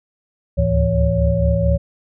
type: tone cluster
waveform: sine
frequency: 70.4 / 74.8 / 108.7 / 167.2 / 560 Hz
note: C#2 / D2 / A2 / E3 / C#5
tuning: +27 / +32 / -21 / +25 / +18 cents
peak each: -20 dBFS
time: 0.57-1.78 s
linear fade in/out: 20 ms
effects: none